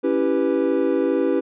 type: chord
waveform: triangle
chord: C# half-diminished seventh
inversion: none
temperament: equal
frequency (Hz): 277.2 / 329.6 / 392 / 493.9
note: C#4 / E4 / G4 / B4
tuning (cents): 0 / 0 / 0 / 0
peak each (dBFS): -21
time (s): 0.03-1.41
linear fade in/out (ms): 20
effects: resampled to 8000 Hz